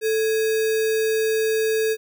sine tone with sample-and-hold, 440 Hz, A4, in tune, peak -18 dBFS, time 0.01-1.97 s, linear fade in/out 50 ms, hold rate 2100 Hz, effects none

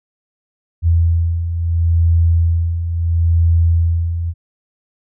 sine beating tone pair, 83.2 / 83.94 Hz, E2 / E2, +17 / +32 cents, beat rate 0.74 Hz, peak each -19 / -12 dBFS, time 0.82-4.34 s, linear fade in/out 50 ms, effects none

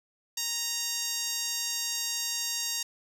10% pulse tone with band-pass filter, 932.3 Hz, A#5, in tune, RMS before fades -32 dBFS, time 0.37-2.83 s, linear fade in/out 5 ms, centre 8100 Hz, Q 1.9, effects none

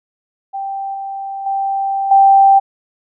sine tone with level steps, 784 Hz, G5, in tune, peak -20 / -22 / -15 / -5 dBFS, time 0.53-2.6 s, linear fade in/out 20 ms, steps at 0.94 / 1.46 / 2.11 s, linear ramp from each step 5 ms, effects none

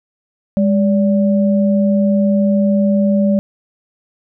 sine tone pair together, 203.2 / 577 Hz, G#3 / D5, -38 / -31 cents, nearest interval octave + tritone, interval 1807 cents, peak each -11 / -18 dBFS, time 0.57-3.39 s, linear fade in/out 0 ms, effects none

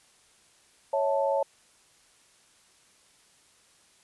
sine chord, A major, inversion first, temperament equal with one note detuned, 554.4 / 651.7 / 880 Hz, C#5 / E5 / A5, 0 / -20 / 0 cents, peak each -25 / -31 / -29 dBFS, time 0.93-1.43 s, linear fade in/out 5 ms, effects white hiss -61 dBFS RMS until 4.03 s + resampled to 24000 Hz

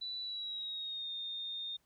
sine tone with pitch glide, 3965 to 3657 Hz, B7 to A#7, +6 to -34 cents, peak -38 dBFS, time 0.01-1.77 s, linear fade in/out 10 ms, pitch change -140 cents, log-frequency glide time 0.21-1.11 s, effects pink hiss -75 dBFS RMS until 1.85 s

